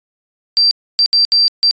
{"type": "tone bursts at uneven times", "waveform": "sine", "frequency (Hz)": 4699, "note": "D8", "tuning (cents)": 0, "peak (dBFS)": -8, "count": 5, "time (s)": [[0.57, 0.71], [0.99, 1.06], [1.13, 1.25], [1.32, 1.48], [1.63, 1.71]], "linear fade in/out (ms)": 0, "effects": ["resampled to 16000 Hz"]}